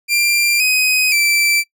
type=tone with pitch steps; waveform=sawtooth; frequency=2377 / 2513 / 2335 Hz; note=D7 / D#7 / D7; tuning=+20 / +17 / -11 cents; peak=-9 dBFS; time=0.08-1.64 s; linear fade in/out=50 ms; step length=520 ms; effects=noise-tail reverb RT60 0.1 s tail -22 dB re dry